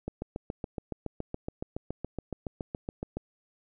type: click train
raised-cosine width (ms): 2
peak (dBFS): -20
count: 23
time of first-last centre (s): 0.08-3.17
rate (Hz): 7.12
effects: none